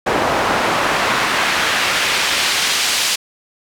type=noise with band-pass filter sweep; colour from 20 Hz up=pink; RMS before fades=-17 dBFS; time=0.06-3.16 s; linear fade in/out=10 ms; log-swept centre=730 to 4800 Hz; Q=0.77; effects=none